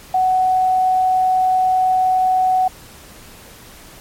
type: tone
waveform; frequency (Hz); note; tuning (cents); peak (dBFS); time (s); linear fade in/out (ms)
sine; 745; F#5; +12; -12; 0.14-2.68; 5
effects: pink hiss -41 dBFS RMS until 4 s + MP3 64 kbps